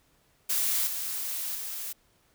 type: noise with level steps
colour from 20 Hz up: blue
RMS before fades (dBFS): -27 / -33 / -36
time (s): 0.49-1.93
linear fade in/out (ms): 10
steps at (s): 0.87 / 1.55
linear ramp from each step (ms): 2
effects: pink hiss -66 dBFS RMS until 2.34 s